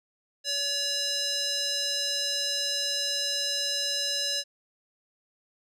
square tone with band-pass filter, 568 Hz, C#5, 42 cents sharp, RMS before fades -29 dBFS, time 0.44-4.44 s, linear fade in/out 50 ms, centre 4900 Hz, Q 3.3, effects none

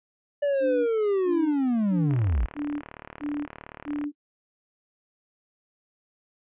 triangle linear sweep, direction down, 584 to 46.45 Hz, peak -19 dBFS, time 0.42-2.46 s, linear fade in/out 10 ms
sine tone bursts, 292.2 Hz, D4, 9 cents flat, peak -26 dBFS, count 6, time 0.6-4.12 s, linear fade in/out 50 ms, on 270 ms, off 380 ms
click train, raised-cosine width 0.5 ms, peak -24 dBFS, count 73, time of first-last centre 2.11-4.04 s, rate 37.3 Hz
effects noise-tail reverb RT60 0.1 s tail -23 dB re dry + resampled to 8000 Hz

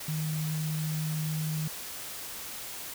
sine tone in noise, 155.56 Hz, D#3, in tune, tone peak -29 dBFS, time 0.08-1.68 s, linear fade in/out 5 ms, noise white, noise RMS -40 dBFS, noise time 0-2.94 s, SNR +8 dB, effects none

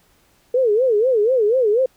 sine tone with vibrato, 466.2 Hz, A#4, in tune, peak -13 dBFS, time 0.54-1.86 s, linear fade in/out 5 ms, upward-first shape sine, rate 4.1 Hz, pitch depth 220 cents each way, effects pink hiss -58 dBFS RMS until 1.96 s

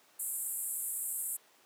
pink band-pass noise, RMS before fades -37 dBFS, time 0.19-1.37 s, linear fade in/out 10 ms, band 7700 to 14000 Hz, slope 96 dB/octave, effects pink hiss -63 dBFS RMS until 1.65 s + high-pass 400 Hz 12 dB/octave

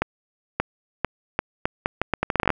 accelerating click train, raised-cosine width 0.5 ms, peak -5 dBFS, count 17, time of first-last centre 0.02-2.503 s, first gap 580 ms, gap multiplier 0.77, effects none

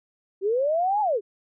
sine linear two-way sweep, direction up then down, 370 to 863 to 370 Hz, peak -20 dBFS, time 0.41-1.21 s, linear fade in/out 50 ms, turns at 1.01 s, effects none

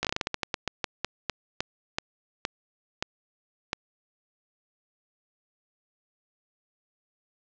slowing click train, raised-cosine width 0.2 ms, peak -9 dBFS, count 20, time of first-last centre 0.03-3.731 s, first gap 17 ms, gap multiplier 1.23, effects low-pass 6000 Hz 12 dB/octave

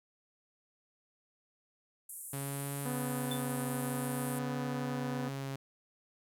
pink band-pass noise, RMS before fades -46 dBFS, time 2.09-4.39 s, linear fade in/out 5 ms, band 8300 to 13000 Hz, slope 48 dB/octave
sawtooth tone with vibrato, 138.59 Hz, C#3, in tune, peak -33 dBFS, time 2.33-5.56 s, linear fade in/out 5 ms, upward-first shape triangle, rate 0.55 Hz, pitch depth 30 cents each way
harmonic tone, 249 Hz, B3, 14 cents sharp, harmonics 1 / 2 / 3 / 4 / 5 / 6 / 7, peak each -37 / -43 / -47 / -49 / -51 / -53 / -54 dBFS, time 2.85-5.29 s, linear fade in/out 10 ms
square tone with exponential decay, 3520 Hz, A7, in tune, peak -36 dBFS, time 3.31-3.47 s, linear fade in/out 5 ms, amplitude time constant 33 ms
effects none

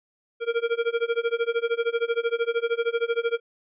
square tone with tremolo, 466.2 Hz, A#4, in tune, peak -20 dBFS, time 0.4-3.4 s, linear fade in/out 50 ms, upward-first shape sine, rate 13 Hz, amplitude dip 95%, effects resampled to 8000 Hz

